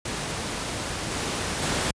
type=noise with level steps; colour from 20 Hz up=pink; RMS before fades=-30 / -28 / -25 dBFS; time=0.05-1.91 s; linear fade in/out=5 ms; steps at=1.11 / 1.62 s; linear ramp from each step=2 ms; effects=high-pass 60 Hz 12 dB/octave + resampled to 22050 Hz